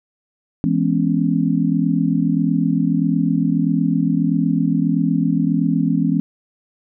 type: chord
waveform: sine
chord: C# minor seventh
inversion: first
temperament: just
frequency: 166.31 / 207.9 / 249.5 / 277.2 Hz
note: E3 / G#3 / B3 / C#4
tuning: +16 / +2 / +18 / 0 cents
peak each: -19 / -21 / -21 / -20 dBFS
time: 0.64-6.2 s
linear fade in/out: 0 ms
effects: none